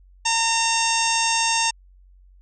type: harmonic tone with a mistuned harmonic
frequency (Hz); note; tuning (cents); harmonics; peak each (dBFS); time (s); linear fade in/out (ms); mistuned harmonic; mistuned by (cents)
912; A#5; -38; 1 / 2 / 3 / 4 / 5 / 6 / 7 / 8 / 9; -23 / -30 / -25 / -29 / -32 / -27 / -26 / -33 / -31; 0.25-1.71; 10; 5; +40
effects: added 46 Hz sine -48 dBFS peak until 2.41 s